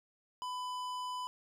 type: tone with tanh clipping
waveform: sine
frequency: 1000 Hz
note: B5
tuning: 21 cents sharp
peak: -39 dBFS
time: 0.42-1.27 s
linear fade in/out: 0 ms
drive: 16 dB
effects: none